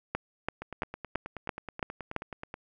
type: two click trains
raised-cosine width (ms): 0.5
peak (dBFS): -14 / -23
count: 7 / 19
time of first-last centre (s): 0.15-2.163 / 0.62-2.541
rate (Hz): 2.98 / 9.37
effects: none